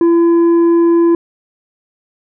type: tone with tanh clipping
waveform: sine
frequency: 338 Hz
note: E4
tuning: 43 cents sharp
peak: -8 dBFS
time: 0.01-1.15 s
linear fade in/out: 2 ms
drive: 5 dB
effects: none